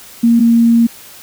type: tone pair in turn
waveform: sine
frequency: 233.1 / 232.2 Hz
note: A#3 / A#3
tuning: 0 / -7 cents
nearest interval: unison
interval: 7 cents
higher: first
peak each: -6 dBFS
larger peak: neither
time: 0.23-0.4 / 0.4-0.87 s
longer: second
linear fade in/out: 10 ms
effects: white hiss -37 dBFS RMS until 1.22 s